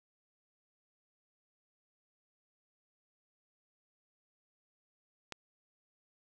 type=click; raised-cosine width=0.2 ms; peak=-23 dBFS; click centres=5.323 s; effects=9-bit